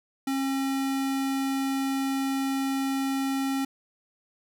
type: tone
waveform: square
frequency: 270 Hz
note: C#4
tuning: 45 cents flat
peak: -26 dBFS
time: 0.27-3.65 s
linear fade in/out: 5 ms
effects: none